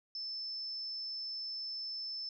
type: tone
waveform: sine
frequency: 5274 Hz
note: E8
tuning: in tune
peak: -38 dBFS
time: 0.15-2.29 s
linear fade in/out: 2 ms
effects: none